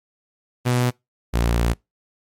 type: tone pair in turn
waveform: sawtooth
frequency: 123.47 / 58.27 Hz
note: B2 / A#1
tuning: 0 / 0 cents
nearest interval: octave + minor second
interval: 1300 cents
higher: first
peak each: -13 dBFS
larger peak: neither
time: 0.65-0.91 / 1.33-1.74 s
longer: second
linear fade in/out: 20 ms
effects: noise-tail reverb RT60 0.2 s tail -25 dB re dry + MP3 64 kbps